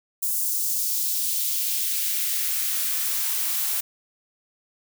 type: noise with high-pass filter sweep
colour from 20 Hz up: blue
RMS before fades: -25 dBFS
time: 0.22-3.81 s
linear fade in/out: 10 ms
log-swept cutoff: 7900 to 660 Hz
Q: 1.1
effects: none